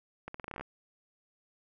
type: accelerating click train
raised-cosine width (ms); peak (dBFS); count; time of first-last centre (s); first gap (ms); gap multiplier
0.5; -25; 11; 0.28-0.61; 64; 0.84
effects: none